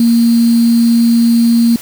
sine tone with sample-and-hold, 233.2 Hz, A#3, 1 cent sharp, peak -6 dBFS, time 0-1.76 s, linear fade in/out 2 ms, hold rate 4410 Hz, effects white hiss -31 dBFS RMS until 1.81 s

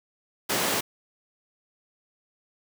pink high-pass noise, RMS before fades -26 dBFS, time 0.49-0.81 s, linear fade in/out 10 ms, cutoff 240 Hz, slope 12 dB/octave, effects none

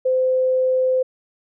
sine tone, 515 Hz, C5, 28 cents flat, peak -15 dBFS, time 0.05-1.03 s, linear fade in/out 10 ms, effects none

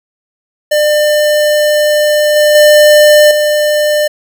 square tone with level steps, 599 Hz, D5, 34 cents sharp, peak -8 / -6 / -3 / -9 dBFS, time 0.71-4.08 s, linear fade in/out 10 ms, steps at 2.36 / 2.55 / 3.31 s, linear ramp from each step 2 ms, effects none

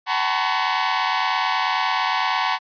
sawtooth tone cluster, 754 / 864 / 933 / 1015 / 1112 Hz, F#5 / A5 / A#5 / B5 / C#6, +32 / -32 / +1 / +47 / +5 cents, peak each -22 dBFS, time 0.06-2.59 s, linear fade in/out 50 ms, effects resampled to 11025 Hz

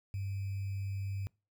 sine tone with sample-and-hold, 98 Hz, G2, in tune, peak -34 dBFS, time 0.14-1.27 s, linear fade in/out 0 ms, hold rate 2450 Hz, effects noise-tail reverb RT60 0.3 s tail -25 dB re dry

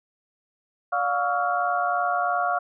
sine tone cluster, 583 / 712 / 1125 / 1314 / 1397 Hz, D5 / F5 / C#6 / E6 / F6, -13 / +33 / +25 / -6 / 0 cents, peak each -33 / -24 / -28 / -32 / -28 dBFS, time 0.92-2.59 s, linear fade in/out 10 ms, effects none

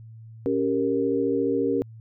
sine chord, G diminished, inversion second, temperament equal, 277.2 / 392 / 466.2 Hz, Db4 / G4 / Bb4, 0 / 0 / 0 cents, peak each -25 / -26 / -25 dBFS, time 0.46-1.82 s, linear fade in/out 0 ms, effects added 112 Hz sine -41 dBFS peak until 2 s

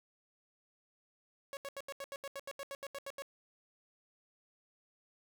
sawtooth tone bursts, 554.4 Hz, C#5, in tune, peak -37 dBFS, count 15, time 1.53-3.221 s, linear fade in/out 0 ms, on 39 ms, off 79 ms, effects none

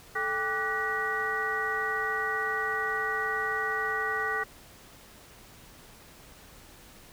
sine tone cluster, 436.8 / 791 / 1167 / 1483 / 1918 Hz, A4 / G5 / D6 / F#6 / A#6, -13 / +15 / -11 / +4 / +49 cents, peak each -36 / -37 / -34 / -33 / -31 dBFS, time 0.15-4.44 s, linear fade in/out 10 ms, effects pink hiss -52 dBFS RMS until 7.12 s

